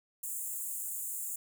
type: high-pass noise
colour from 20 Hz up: pink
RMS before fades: -38 dBFS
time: 0.23-1.36 s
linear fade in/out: 5 ms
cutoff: 7000 Hz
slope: 96 dB/octave
effects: none